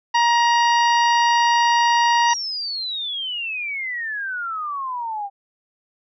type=harmonic tone; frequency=944 Hz; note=A#5; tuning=22 cents sharp; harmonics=1 / 2 / 3 / 4 / 5 / 6; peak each=-15 / -22 / -26 / -32 / -30 / -32 dBFS; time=0.14-2.34 s; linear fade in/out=10 ms
type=exponential sweep; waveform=sine; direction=down; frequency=6020 to 784 Hz; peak=-24 dBFS; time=2.26-5.3 s; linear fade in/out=50 ms
effects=none